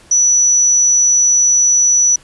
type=tone; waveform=sine; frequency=5920 Hz; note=F#8; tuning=in tune; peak=-8 dBFS; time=0.11-2.16 s; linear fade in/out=5 ms; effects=pink hiss -45 dBFS RMS until 2.23 s + resampled to 24000 Hz